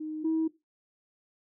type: tone pair in turn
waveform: sine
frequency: 310 / 320.7 Hz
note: D#4 / E4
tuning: -6 / -48 cents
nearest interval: minor second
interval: 58 cents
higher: second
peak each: -33 / -23 dBFS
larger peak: second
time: 0-0.24 / 0.24-0.48 s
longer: neither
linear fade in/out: 10 ms
effects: noise-tail reverb RT60 0.2 s tail -17 dB re dry + tanh soft clip ceiling -21 dBFS